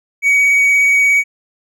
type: tone with vibrato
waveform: triangle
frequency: 2256 Hz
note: C#7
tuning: 30 cents sharp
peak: -7 dBFS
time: 0.22-1.24 s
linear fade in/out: 50 ms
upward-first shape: sine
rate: 17 Hz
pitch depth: 13 cents each way
effects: none